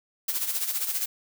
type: noise with tremolo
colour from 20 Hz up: blue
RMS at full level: -26 dBFS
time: 0.28-1.06 s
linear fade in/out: 5 ms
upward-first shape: sine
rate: 15 Hz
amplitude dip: 65%
effects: none